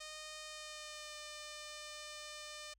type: tone with pitch glide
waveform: 5% pulse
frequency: 615 to 601.3 Hz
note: D#5 to D5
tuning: -20 to +41 cents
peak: -35 dBFS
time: 0-2.74 s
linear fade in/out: 10 ms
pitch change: -39 cents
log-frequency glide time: 0.45-1.19 s
effects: added 50 Hz sine -70 dBFS peak until 2.78 s + low-pass 12000 Hz 12 dB/octave